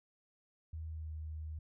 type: tone with pitch glide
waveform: sine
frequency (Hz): 79.7 to 77.97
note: D#2 to D#2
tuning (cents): +42 to +4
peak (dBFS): -40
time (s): 0.73-1.59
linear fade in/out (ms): 5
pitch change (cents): -38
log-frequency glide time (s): 0.88-1.13
effects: none